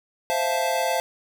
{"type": "chord", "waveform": "square", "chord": "F major seventh", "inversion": "second", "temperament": "equal with one note detuned", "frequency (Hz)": [523.3, 659.3, 698.5, 874.9], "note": ["C5", "E5", "F5", "A5"], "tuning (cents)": [0, 0, 0, -10], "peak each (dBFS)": -28, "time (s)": [0.3, 1], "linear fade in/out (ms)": 0, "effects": []}